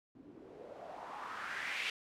blue noise with low-pass filter sweep, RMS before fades -44 dBFS, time 0.15-1.9 s, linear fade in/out 2 ms, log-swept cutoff 250 to 2700 Hz, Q 3.4, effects none

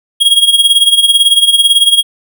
square tone with tremolo, 3281 Hz, G#7, 22 cents flat, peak -3 dBFS, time 0.2-2.03 s, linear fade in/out 20 ms, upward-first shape sine, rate 18 Hz, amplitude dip 75%, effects none

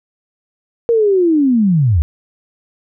sine linear sweep, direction down, 474.7 to 69.1 Hz, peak -9 dBFS, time 0.89-2.02 s, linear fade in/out 0 ms, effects none

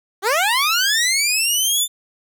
15% pulse linear sweep, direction up, 361.1 to 3567 Hz, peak -9 dBFS, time 0.22-1.88 s, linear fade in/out 50 ms, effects none

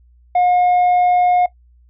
sine tone with tanh clipping, 718 Hz, F5, 48 cents sharp, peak -12 dBFS, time 0.35-1.46 s, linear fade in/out 5 ms, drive 3 dB, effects noise-tail reverb RT60 0.1 s tail -17 dB re dry + added 60 Hz sine -47 dBFS peak until 1.89 s

